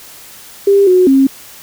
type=tone with pitch steps; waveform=sine; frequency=398.3 / 366.4 / 269.6 Hz; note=G4 / F#4 / C#4; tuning=+28 / -17 / -48 cents; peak=-5 dBFS; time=0.67-1.27 s; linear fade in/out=5 ms; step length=200 ms; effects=white hiss -36 dBFS RMS until 1.62 s